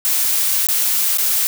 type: noise with dropouts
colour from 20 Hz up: blue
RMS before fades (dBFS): -17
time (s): 0.05-1.47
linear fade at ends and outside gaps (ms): 0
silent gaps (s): 0.67-0.687 / 1.173-1.184
effects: none